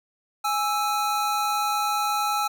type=tone pair together; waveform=square; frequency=830.1 / 1318.5 Hz; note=G#5 / E6; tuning=-1 / 0 cents; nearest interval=minor sixth; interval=801 cents; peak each=-26 dBFS; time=0.44-2.48 s; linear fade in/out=10 ms; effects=none